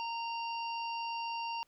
harmonic tone, 926 Hz, A#5, 12 cents flat, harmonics 1 / 3 / 5 / 6, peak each -36 / -42 / -48 / -52 dBFS, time 0-1.63 s, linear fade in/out 0 ms, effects pink hiss -73 dBFS RMS until 1.67 s

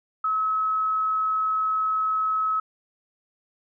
sine tone, 1287 Hz, E6, 42 cents flat, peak -21 dBFS, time 0.24-2.6 s, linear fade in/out 5 ms, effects none

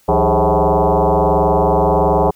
sine tone with frequency modulation, 164.81 Hz, E3, in tune, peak -10 dBFS, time 0.08-2.31 s, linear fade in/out 10 ms, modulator 117 Hz, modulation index 6.9, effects white hiss -54 dBFS RMS until 2.35 s

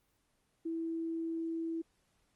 sine tone, 328.5 Hz, E4, 6 cents flat, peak -34 dBFS, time 0.65-1.82 s, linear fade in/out 10 ms, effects pink hiss -75 dBFS RMS until 2.35 s + Opus 24 kbps

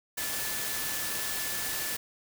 sine tone in noise, 1742 Hz, A6, 18 cents flat, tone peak -41 dBFS, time 0.17-1.97 s, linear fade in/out 10 ms, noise white, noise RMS -33 dBFS, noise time 0.17-1.97 s, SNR -11 dB, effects none

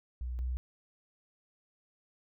sine tone pair in turn, 61.6 / 62.57 Hz, B1 / B1, -4 / +23 cents, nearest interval unison, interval 27 cents, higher second, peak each -34 / -31 dBFS, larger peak second, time 0.21-0.39 / 0.39-0.57 s, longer neither, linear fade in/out 0 ms, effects none

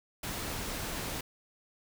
pink noise, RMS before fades -37 dBFS, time 0.23-1.21 s, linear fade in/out 5 ms, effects none

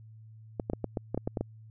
clicks, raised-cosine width 2 ms, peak -17 dBFS, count 10, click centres 0.598 / 0.699 / 0.734 / 0.843 / 0.972 / 1.146 / 1.176 / 1.275 / 1.372 / 1.41 s, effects added 110 Hz sine -48 dBFS peak until 1.7 s

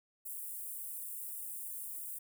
white high-pass noise, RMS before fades -43 dBFS, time 0.25-2.19 s, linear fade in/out 10 ms, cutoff 8500 Hz, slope 48 dB/octave, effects none

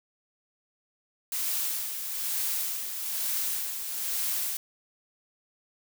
blue noise with tremolo, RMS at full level -29 dBFS, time 1.32-4.57 s, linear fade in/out 2 ms, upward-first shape sine, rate 1.1 Hz, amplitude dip 50%, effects none

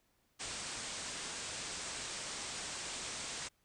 white low-pass noise, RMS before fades -43 dBFS, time 0.39-3.49 s, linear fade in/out 20 ms, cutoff 8900 Hz, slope 96 dB/octave, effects pink hiss -75 dBFS RMS until 3.64 s

